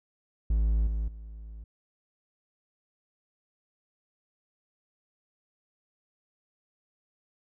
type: tone with level steps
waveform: triangle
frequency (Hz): 54.3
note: A1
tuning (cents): -22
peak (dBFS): -20 / -25 / -38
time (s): 0.5-1.64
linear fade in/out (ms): 5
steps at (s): 0.87 / 1.08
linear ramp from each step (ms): 2
effects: none